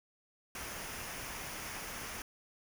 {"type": "noise with comb filter", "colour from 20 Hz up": "pink", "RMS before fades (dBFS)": -43, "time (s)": [0.55, 2.22], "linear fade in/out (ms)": 2, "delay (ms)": 0.25, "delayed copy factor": -0.5, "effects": []}